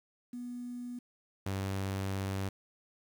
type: tone pair in turn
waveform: sine / sawtooth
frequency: 244.2 / 96.91 Hz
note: B3 / G2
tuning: -19 / -19 cents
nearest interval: octave + major third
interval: 1600 cents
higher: first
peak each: -38 / -29 dBFS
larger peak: second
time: 0.33-0.99 / 1.46-2.49 s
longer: second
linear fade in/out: 5 ms
effects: 10-bit